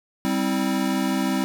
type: chord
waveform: square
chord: C major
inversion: second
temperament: equal with one note detuned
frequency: 196 / 261.6 / 322.1 Hz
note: G3 / C4 / E4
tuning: 0 / 0 / -40 cents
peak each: -26 / -25 / -28 dBFS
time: 0.25-1.44 s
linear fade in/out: 0 ms
effects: none